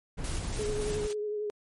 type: noise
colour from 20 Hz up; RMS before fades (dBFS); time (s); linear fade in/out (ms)
brown; -34; 0.17-1.08; 20
type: noise with tremolo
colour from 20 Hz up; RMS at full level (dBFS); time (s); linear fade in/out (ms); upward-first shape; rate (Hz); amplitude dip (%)
white; -40; 0.24-1.13; 2; square; 3.5; 35
type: tone with vibrato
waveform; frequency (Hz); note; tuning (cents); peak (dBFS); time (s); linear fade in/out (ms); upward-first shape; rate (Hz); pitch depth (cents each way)
sine; 420; G#4; +19; -30; 0.59-1.5; 0; triangle; 11; 32
effects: MP3 48 kbps